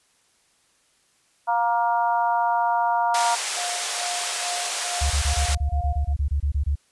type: harmonic tone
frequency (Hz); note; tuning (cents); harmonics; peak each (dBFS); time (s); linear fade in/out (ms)
235; A#3; +14; 3 / 4 / 5 / 6; -23 / -21 / -32 / -31; 1.47-3.36; 20
type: band-pass noise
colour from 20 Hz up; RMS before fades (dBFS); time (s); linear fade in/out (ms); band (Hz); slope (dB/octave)
white; -28; 3.14-5.55; 5; 510 to 9400; 24
type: tone with tremolo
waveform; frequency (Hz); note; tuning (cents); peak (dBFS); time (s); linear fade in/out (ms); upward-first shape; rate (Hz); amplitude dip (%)
sine; 708; F5; +23; -28; 3.56-6.14; 20; sine; 2.3; 80
type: tone bursts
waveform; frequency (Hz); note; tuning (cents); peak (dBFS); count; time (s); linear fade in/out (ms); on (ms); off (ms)
sine; 71.5; D2; -46; -19; 15; 5.01-6.756; 10; 94; 24
effects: white hiss -63 dBFS RMS until 6.91 s + resampled to 24000 Hz